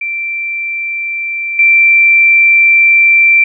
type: tone with level steps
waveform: sine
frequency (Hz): 2349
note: D7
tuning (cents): 0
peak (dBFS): -15 / -4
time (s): 0.01-3.44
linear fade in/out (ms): 5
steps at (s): 1.59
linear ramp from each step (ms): 2
effects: none